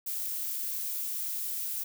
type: noise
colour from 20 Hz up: violet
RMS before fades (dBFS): -34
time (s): 0.06-1.84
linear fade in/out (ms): 10
effects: none